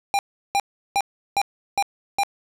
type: tone bursts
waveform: square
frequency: 800 Hz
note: G5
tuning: 35 cents sharp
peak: -18 dBFS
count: 6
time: 0.14-2.234 s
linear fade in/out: 0 ms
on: 49 ms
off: 360 ms
effects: low-pass 11000 Hz 12 dB/octave + 9-bit